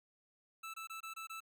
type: tone bursts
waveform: 25% pulse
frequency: 1318.5 Hz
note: E6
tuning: in tune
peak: -40 dBFS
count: 6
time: 0.63-1.405 s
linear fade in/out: 10 ms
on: 110 ms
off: 23 ms
effects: none